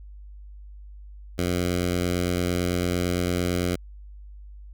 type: tone with notch filter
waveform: 10% pulse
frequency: 88.9 Hz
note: F2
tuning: 31 cents sharp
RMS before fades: -25 dBFS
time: 1.38-3.76 s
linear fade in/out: 10 ms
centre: 990 Hz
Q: 1.5
effects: added 50 Hz sine -40 dBFS peak until 4.73 s